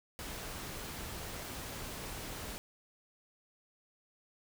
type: noise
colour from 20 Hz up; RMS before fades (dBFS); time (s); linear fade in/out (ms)
pink; -43; 0.19-2.58; 0
effects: none